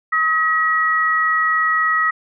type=tone pair together; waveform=sine; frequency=1272 / 1915.6 Hz; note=D#6 / A#6; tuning=+38 / +47 cents; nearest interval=perfect fifth; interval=709 cents; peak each=-17 dBFS; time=0.12-2.11 s; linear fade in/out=10 ms; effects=none